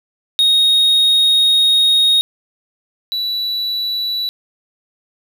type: tone pair in turn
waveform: triangle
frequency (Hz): 3737 / 3944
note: A#7 / B7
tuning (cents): +4 / -3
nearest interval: minor second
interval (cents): 93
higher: second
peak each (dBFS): -8 / -16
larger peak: first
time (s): 0.39-2.21 / 3.12-4.29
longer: first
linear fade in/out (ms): 0
effects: none